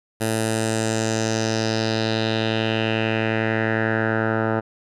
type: tone with low-pass filter sweep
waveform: 10% pulse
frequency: 111.2 Hz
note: A2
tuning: 19 cents sharp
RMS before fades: -22 dBFS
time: 0.2-4.61 s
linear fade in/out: 20 ms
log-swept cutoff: 11000 to 1200 Hz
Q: 3.1
effects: none